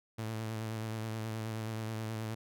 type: tone with vibrato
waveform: sawtooth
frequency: 110.7 Hz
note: A2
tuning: 11 cents sharp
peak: -32 dBFS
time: 0.18-2.35 s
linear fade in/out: 10 ms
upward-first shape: sine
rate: 9.4 Hz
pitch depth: 35 cents each way
effects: none